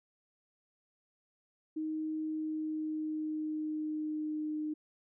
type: tone with pitch glide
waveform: sine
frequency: 312.4 to 305.6 Hz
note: D#4 to D#4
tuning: +7 to -31 cents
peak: -33 dBFS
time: 1.76-4.74 s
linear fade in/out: 10 ms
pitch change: -38 cents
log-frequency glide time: 2.2-4.59 s
effects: none